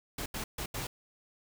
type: noise bursts at uneven times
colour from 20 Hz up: pink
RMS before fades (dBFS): -37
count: 4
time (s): 0.18-0.26 / 0.34-0.44 / 0.58-0.66 / 0.74-0.87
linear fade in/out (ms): 5
effects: none